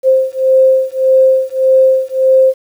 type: beating tone pair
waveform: sine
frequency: 524 / 525.7 Hz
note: C5 / C5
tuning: +2 / +8 cents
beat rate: 1.7 Hz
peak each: -10 dBFS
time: 0.03-2.54 s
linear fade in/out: 50 ms
effects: 7-bit